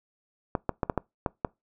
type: clicks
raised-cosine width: 1 ms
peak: -11 dBFS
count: 7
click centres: 0.552 / 0.693 / 0.832 / 0.898 / 0.977 / 1.262 / 1.448 s
effects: noise-tail reverb RT60 0.2 s tail -24 dB re dry